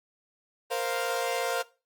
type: chord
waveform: sawtooth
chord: Bb suspended second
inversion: none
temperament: equal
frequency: 466.2 / 523.3 / 698.5 Hz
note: Bb4 / C5 / F5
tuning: 0 / 0 / 0 cents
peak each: -28 dBFS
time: 0.7-1.63 s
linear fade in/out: 20 ms
effects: noise-tail reverb RT60 0.3 s tail -19 dB re dry + Opus 32 kbps